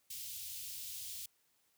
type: band-stop noise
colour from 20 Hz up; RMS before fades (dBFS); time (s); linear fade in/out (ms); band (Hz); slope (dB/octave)
white; -45; 0.1-1.26; 5; 110 to 2900; 24
effects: white hiss -75 dBFS RMS until 1.77 s + high-pass 60 Hz 12 dB/octave